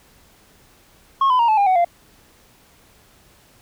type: tone with pitch steps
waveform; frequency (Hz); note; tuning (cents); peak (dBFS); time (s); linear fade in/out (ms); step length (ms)
sine; 1087 / 1008.4 / 935.4 / 867.8 / 805 / 746.7 / 692.7; C#6 / B5 / A#5 / A5 / G5 / F#5 / F5; -34 / +36 / +6 / -24 / +46 / +16 / -14; -10; 1.21-1.847; 5; 91
effects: tanh soft clip ceiling -12 dBFS + pink hiss -53 dBFS RMS until 3.61 s